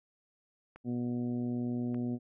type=clicks; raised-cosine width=0.5 ms; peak=-35 dBFS; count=2; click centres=0.76 / 1.945 s
type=harmonic tone; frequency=121.7 Hz; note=B2; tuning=25 cents flat; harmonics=1 / 2 / 3 / 4 / 5 / 6; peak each=-38 / -32 / -43 / -50 / -51 / -54 dBFS; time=0.84-2.19 s; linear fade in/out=50 ms
effects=none